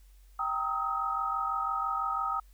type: tone cluster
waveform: sine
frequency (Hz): 784 / 926 / 1260 / 1306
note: G5 / A#5 / D#6 / E6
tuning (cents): 0 / -12 / +21 / -17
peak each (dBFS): -36 / -38 / -30 / -38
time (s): 0.39-2.4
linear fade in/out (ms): 5
effects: added 47 Hz sine -53 dBFS peak until 2.53 s + white hiss -68 dBFS RMS until 2.53 s